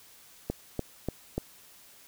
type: click train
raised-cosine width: 2 ms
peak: -16 dBFS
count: 4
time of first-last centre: 0.5-1.38 s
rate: 3.41 Hz
effects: white hiss -55 dBFS RMS until 2.07 s